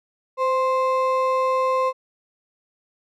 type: ring-modulated tone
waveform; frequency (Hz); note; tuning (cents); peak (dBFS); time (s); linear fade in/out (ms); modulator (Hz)
triangle; 784; G5; 0; -13; 0.37-1.93; 50; 266
effects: none